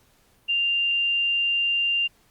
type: tone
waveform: sine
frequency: 2790 Hz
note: F7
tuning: 2 cents flat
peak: -20 dBFS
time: 0.48-2.08 s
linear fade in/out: 20 ms
effects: pink hiss -61 dBFS RMS until 2.3 s + Opus 48 kbps